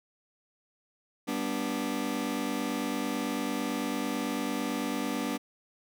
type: chord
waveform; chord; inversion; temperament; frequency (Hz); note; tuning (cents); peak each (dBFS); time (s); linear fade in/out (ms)
sawtooth; G major; none; just; 196 / 245 / 294; G3 / B3 / D4; 0 / -14 / +2; -33 / -29 / -29; 1.27-5.38; 20
effects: none